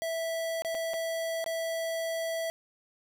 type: tone with dropouts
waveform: square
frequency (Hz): 657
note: E5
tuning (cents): -6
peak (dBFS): -31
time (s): 0.02-2.5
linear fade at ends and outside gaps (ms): 0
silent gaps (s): 0.621-0.648 / 0.746-0.75 / 0.935-0.94 / 1.442-1.462
effects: none